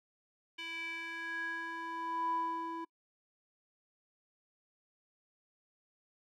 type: tone with band-pass filter sweep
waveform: square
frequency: 331.2 Hz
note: E4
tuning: 8 cents sharp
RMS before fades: -39 dBFS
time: 0.58-2.85 s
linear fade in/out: 10 ms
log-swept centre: 2700 to 730 Hz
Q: 5.5
effects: noise-tail reverb RT60 0.1 s tail -26 dB re dry